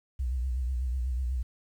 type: tone with vibrato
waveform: sine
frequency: 63 Hz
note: B1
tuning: 35 cents sharp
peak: -27 dBFS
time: 0.19-1.43 s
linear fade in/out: 10 ms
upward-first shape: triangle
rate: 8.1 Hz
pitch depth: 120 cents each way
effects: 10-bit